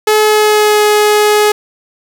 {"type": "tone with pitch glide", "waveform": "sawtooth", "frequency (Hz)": [428, 420.4], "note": ["A4", "G#4"], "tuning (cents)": [-48, 21], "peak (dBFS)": -3, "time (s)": [0.07, 1.52], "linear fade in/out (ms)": 5, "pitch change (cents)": -31, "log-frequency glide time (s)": [0.2, 0.83], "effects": []}